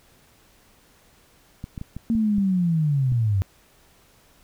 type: clicks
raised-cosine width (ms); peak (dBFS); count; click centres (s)
5; -20; 7; 1.641 / 1.778 / 1.814 / 1.966 / 2.152 / 2.383 / 3.121
type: linear sweep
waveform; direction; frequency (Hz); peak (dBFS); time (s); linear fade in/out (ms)
sine; down; 230.7 to 92.5; -18; 2.1-3.42; 0
effects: pink hiss -57 dBFS RMS until 4.43 s